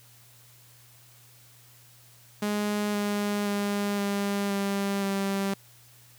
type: tone with pitch steps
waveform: sawtooth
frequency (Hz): 207.7 / 205.4 / 203.2 / 201 / 198.78 / 196.61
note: G#3 / G#3 / G#3 / G3 / G3 / G3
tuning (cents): 0 / -19 / -38 / +44 / +24 / +5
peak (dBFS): -22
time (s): 2.42-5.54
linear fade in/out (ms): 5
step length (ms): 520
effects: added 120 Hz sine -57 dBFS peak until 6.18 s + white hiss -56 dBFS RMS until 6.18 s